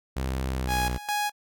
sawtooth tone with pitch glide, 65.41 to 62.13 Hz, C2 to B1, 0 to +11 cents, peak -23 dBFS, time 0.16-0.98 s, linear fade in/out 10 ms, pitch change -89 cents, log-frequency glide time 0.52-0.83 s
sawtooth tone with tremolo, 830.6 Hz, G#5, in tune, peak -21 dBFS, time 0.67-1.32 s, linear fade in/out 50 ms, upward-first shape square, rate 2.4 Hz, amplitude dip 80%
effects none

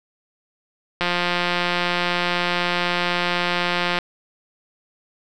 click train, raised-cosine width 0.3 ms, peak -5 dBFS, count 525, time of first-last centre 1.01-3.987 s, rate 176 Hz, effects none

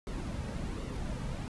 brown noise with flanger, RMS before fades -37 dBFS, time 0.07-1.48 s, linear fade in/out 0 ms, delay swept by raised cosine 1.2 to 2.9 ms, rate 1.3 Hz, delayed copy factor -0.5, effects resampled to 24000 Hz

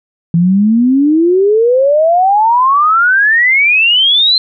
sine exponential sweep, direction up, 164.81 to 4158 Hz, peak -6 dBFS, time 0.34-4.38 s, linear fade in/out 2 ms, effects none

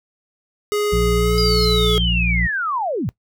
square tone with pitch glide, 416.1 to 426.8 Hz, G#4 to G#4, +3 to +47 cents, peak -18 dBFS, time 0.72-1.98 s, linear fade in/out 0 ms, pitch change +44 cents, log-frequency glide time 1.15-1.38 s
harmonic tone, 58.27 Hz, A#1, in tune, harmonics 1 / 2 / 3, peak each -19 / -26 / -22 dBFS, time 0.92-2.47 s, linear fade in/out 10 ms
sine linear sweep, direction down, 4939 to 80.7 Hz, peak -19 dBFS, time 1.38-3.09 s, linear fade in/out 0 ms
triangle tone with exponential growth, 5100 Hz, D#8, 42 cents sharp, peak -20 dBFS, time 1.5-1.65 s, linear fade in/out 5 ms, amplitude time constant 32 ms
effects noise-tail reverb RT60 0.1 s tail -19 dB re dry

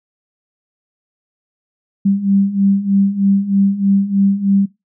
sine beating tone pair, 195.3 / 198.5 Hz, G3 / G3, -6 / +22 cents, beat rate 3.2 Hz, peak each -17 / -13 dBFS, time 2.05-4.66 s, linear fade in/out 10 ms, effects noise-tail reverb RT60 0.2 s tail -20 dB re dry

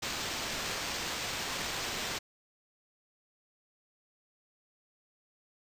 violet noise with sample-and-hold, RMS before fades -36 dBFS, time 0.02-2.19 s, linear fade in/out 10 ms, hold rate 11025 Hz, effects resampled to 32000 Hz

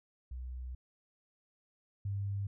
sine tone pair in turn, 62.7 / 99.72 Hz, B1 / G2, +27 / +30 cents, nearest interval minor sixth, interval 803 cents, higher second, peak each -39 / -33 dBFS, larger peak second, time 0.31-0.75 / 2.05-2.47 s, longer first, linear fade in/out 5 ms, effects none

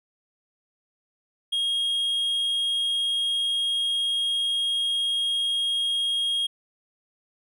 triangle tone, 3261 Hz, G#7, 32 cents flat, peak -21 dBFS, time 1.52-6.47 s, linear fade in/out 10 ms, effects none

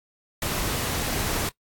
pink noise, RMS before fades -27 dBFS, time 0.42-1.49 s, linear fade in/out 2 ms, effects noise-tail reverb RT60 0.1 s tail -21 dB re dry + AAC 64 kbps

